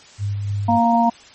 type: tone with tremolo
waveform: sine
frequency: 101.5 Hz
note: G#2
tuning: 39 cents flat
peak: -19 dBFS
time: 0.18-0.8 s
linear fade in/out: 50 ms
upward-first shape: sine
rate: 3.3 Hz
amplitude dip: 30%
type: harmonic tone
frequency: 233.1 Hz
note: A#3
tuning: in tune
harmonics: 1 / 3 / 4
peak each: -17 / -17 / -17 dBFS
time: 0.68-1.1 s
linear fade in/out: 10 ms
effects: white hiss -45 dBFS RMS until 1.34 s + MP3 32 kbps